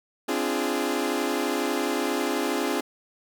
sawtooth chord, D half-diminished seventh, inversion third, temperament equal with one note detuned, 261.6 / 293.7 / 343.8 / 415.3 Hz, C4 / D4 / F4 / Ab4, 0 / 0 / -27 / 0 cents, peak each -26 dBFS, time 0.28-2.81 s, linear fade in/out 10 ms, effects none

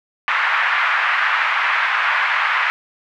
white band-pass noise, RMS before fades -18 dBFS, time 0.28-2.7 s, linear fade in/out 0 ms, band 1000 to 2100 Hz, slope 24 dB/octave, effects none

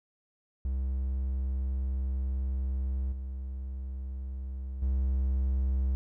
triangle tone with level steps, 65.6 Hz, C2, 5 cents sharp, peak -26 / -32 / -23 dBFS, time 0.65-5.95 s, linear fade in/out 0 ms, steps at 3.12 / 4.82 s, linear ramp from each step 5 ms, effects none

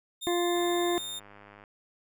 sawtooth tone, 3640 Hz, A#7, 42 cents flat, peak -32 dBFS, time 0.21-1.2 s, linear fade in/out 20 ms
harmonic tone, 349.2 Hz, F4, in tune, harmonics 1 / 2 / 3 / 5 / 6, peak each -26 / -32 / -36 / -40 / -42 dBFS, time 0.27-0.98 s, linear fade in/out 0 ms
click train, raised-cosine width 0.5 ms, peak -35 dBFS, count 111, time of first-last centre 0.56-1.638 s, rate 102 Hz
effects none

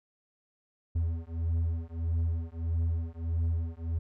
triangle beating tone pair, 82 / 83.6 Hz, E2 / E2, -9 / +25 cents, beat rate 1.6 Hz, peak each -29 dBFS, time 0.95-3.99 s, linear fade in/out 10 ms, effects none

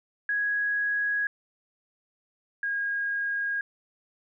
sine tone pair in turn, 1661.2 / 1632.7 Hz, G#6 / G#6, 0 / -30 cents, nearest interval unison, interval 30 cents, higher first, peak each -24 / -26 dBFS, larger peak first, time 0.29-1.27 / 2.63-3.61 s, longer neither, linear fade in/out 2 ms, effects none

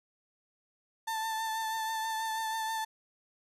35% pulse tone with vibrato, 887 Hz, A5, 14 cents sharp, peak -30 dBFS, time 1.07-2.85 s, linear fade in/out 10 ms, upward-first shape triangle, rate 6.2 Hz, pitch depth 26 cents each way, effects resampled to 32000 Hz

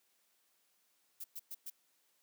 violet noise bursts, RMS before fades -44 dBFS, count 4, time 1.2-1.702 s, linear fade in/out 10 ms, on 43 ms, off 110 ms, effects white hiss -75 dBFS RMS until 2.22 s + high-pass 200 Hz 12 dB/octave

